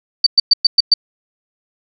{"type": "tone bursts", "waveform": "sine", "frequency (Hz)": 4600, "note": "D8", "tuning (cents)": -37, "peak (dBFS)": -5, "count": 6, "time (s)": [0.24, 0.94], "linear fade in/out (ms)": 5, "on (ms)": 25, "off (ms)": 110, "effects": []}